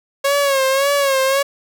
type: tone with vibrato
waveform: sawtooth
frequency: 549 Hz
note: C#5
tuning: 17 cents flat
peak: -10 dBFS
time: 0.24-1.43 s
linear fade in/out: 10 ms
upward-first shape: sine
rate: 1.8 Hz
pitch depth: 67 cents each way
effects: none